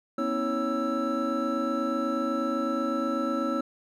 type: tone cluster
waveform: triangle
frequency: 241.4 / 269.5 / 320.9 / 554 / 1325 Hz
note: B3 / C#4 / E4 / C#5 / E6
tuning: -39 / -49 / -46 / -1 / +9 cents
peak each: -30 dBFS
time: 0.18-3.61 s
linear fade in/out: 5 ms
effects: none